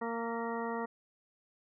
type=harmonic tone with a mistuned harmonic; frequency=230.9 Hz; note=A#3; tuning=16 cents flat; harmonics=1 / 2 / 3 / 4 / 5 / 6 / 8; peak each=-39 / -38 / -43 / -40 / -44 / -47 / -46 dBFS; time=0.01-0.86 s; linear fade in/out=10 ms; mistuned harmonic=8; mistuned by=+29 cents; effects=none